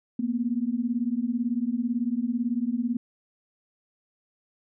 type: beating tone pair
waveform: sine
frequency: 230 / 248 Hz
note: A#3 / B3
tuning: -23 / +7 cents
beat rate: 18 Hz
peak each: -27 dBFS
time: 0.19-2.97 s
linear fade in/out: 5 ms
effects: none